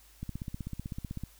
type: click train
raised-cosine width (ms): 5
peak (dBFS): -24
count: 17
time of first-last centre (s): 0.23-1.236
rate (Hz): 15.9
effects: added 52 Hz sine -59 dBFS peak until 1.39 s + white hiss -60 dBFS RMS until 1.39 s